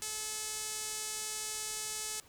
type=tone with band-pass filter; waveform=sawtooth; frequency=431.7 Hz; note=A4; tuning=33 cents flat; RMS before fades=-39 dBFS; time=0.02-2.2 s; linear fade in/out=0 ms; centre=8100 Hz; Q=1.7; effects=pink hiss -60 dBFS RMS until 2.28 s